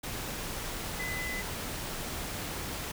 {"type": "tone in noise", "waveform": "sine", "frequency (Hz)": 2015, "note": "B6", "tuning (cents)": 34, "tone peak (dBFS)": -35, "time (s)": [0.99, 1.42], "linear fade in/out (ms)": 10, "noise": "pink", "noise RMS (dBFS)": -37, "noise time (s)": [0.03, 2.92], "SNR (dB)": -1, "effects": []}